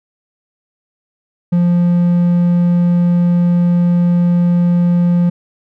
triangle tone, 174.61 Hz, F3, in tune, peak -7 dBFS, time 1.52-5.3 s, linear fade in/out 10 ms, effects none

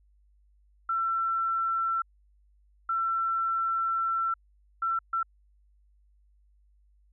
sine tone bursts at uneven times, 1345 Hz, E6, 34 cents sharp, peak -25 dBFS, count 4, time 0.89-2.02 / 2.89-4.34 / 4.82-4.99 / 5.13-5.23 s, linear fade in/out 5 ms, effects added 50 Hz sine -60 dBFS peak until 7.12 s

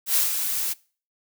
blue noise with ADSR envelope, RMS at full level -19 dBFS, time 0.06-0.74 s, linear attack 98 ms, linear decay 140 ms, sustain -7 dB, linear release 22 ms, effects noise-tail reverb RT60 0.4 s tail -23 dB re dry

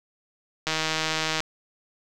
click train, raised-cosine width 0.2 ms, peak -8 dBFS, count 117, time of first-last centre 0.67-1.404 s, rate 158 Hz, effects none

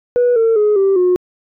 sine tone with pitch steps, 488.3 / 453 / 420.2 / 389.8 / 361.6 Hz, B4 / A#4 / G#4 / G4 / F#4, -20 / -50 / +20 / -10 / -40 cents, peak -8 dBFS, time 0.16-1.16 s, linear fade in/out 0 ms, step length 200 ms, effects tanh soft clip ceiling -7 dBFS

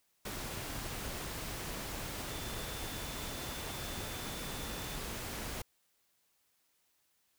sine tone in noise, 3520 Hz, A7, in tune, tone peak -51 dBFS, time 2.3-4.96 s, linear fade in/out 5 ms, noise pink, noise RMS -41 dBFS, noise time 0.25-5.62 s, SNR -13 dB, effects white hiss -75 dBFS RMS until 7.38 s

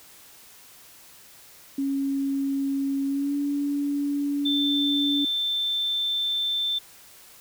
sine tone with pitch glide, 275.1 to 285.5 Hz, C#4 to D4, -13 to -49 cents, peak -23 dBFS, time 1.78-5.25 s, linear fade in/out 5 ms, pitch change +64 cents, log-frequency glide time 3.07-3.35 s
sine tone, 3550 Hz, A7, 15 cents sharp, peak -23 dBFS, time 4.45-6.79 s, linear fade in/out 10 ms
effects white hiss -50 dBFS RMS until 7.4 s

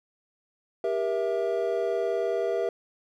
triangle chord, E diminished, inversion first, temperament just, 395.6 / 474.7 / 659.3 Hz, G4 / Bb4 / E5, +16 / +31 / 0 cents, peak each -27 dBFS, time 0.84-2.69 s, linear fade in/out 2 ms, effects none

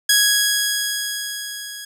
10% pulse tone with level ramp, 1661.2 Hz, G#6, in tune, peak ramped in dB -3 to -23 dBFS, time 0.09-1.85 s, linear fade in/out 5 ms, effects none

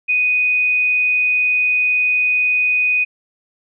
sine tone, 2489 Hz, D#7, in tune, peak -13 dBFS, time 0.08-3.05 s, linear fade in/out 20 ms, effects none

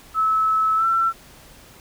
sine tone with pitch glide, 1300 to 1344.3 Hz, E6 to E6, -24 to +34 cents, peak -16 dBFS, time 0.14-1.13 s, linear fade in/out 50 ms, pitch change +58 cents, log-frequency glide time 0.76-0.85 s, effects pink hiss -47 dBFS RMS until 1.8 s

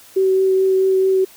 sine tone with vibrato, 380.3 Hz, F#4, 48 cents sharp, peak -12 dBFS, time 0.16-1.25 s, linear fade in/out 10 ms, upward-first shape triangle, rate 4.6 Hz, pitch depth 12 cents each way, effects white hiss -45 dBFS RMS until 1.36 s

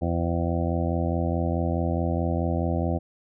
harmonic tone, 84.7 Hz, E2, 48 cents sharp, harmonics 1 / 2 / 3 / 4 / 6 / 7 / 8 / 9, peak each -26 / -29 / -31 / -32 / -34 / -34 / -35 / -36 dBFS, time 0.01-2.99 s, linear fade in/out 20 ms, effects none

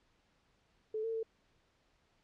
sine tone with pitch steps, 434.6 / 451.9 / 447.6 Hz, A4 / A4 / A4, -21 / +46 / +30 cents, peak -34 dBFS, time 0.94-1.231 s, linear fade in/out 5 ms, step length 97 ms, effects pink hiss -73 dBFS RMS until 2.23 s + low-pass 5000 Hz 12 dB/octave

